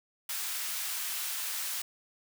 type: high-pass noise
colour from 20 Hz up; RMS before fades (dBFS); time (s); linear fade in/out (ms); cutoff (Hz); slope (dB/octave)
white; -35; 0.29-1.82; 5; 1100; 12
effects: none